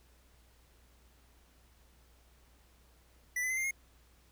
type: tone with pitch steps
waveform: square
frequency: 1975.5 / 2017 / 2059 / 2103 / 2147 Hz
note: B6 / B6 / C7 / C7 / C7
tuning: 0 / +36 / -28 / +8 / +44 cents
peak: -32 dBFS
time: 3.36-3.71 s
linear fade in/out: 5 ms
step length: 70 ms
effects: added 60 Hz sine -63 dBFS peak until 4.31 s + pink hiss -67 dBFS RMS until 4.31 s